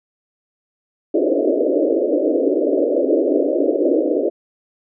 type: band-pass noise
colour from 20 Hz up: pink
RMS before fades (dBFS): -17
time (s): 1.14-4.3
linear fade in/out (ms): 10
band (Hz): 270 to 620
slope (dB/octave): 96
effects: none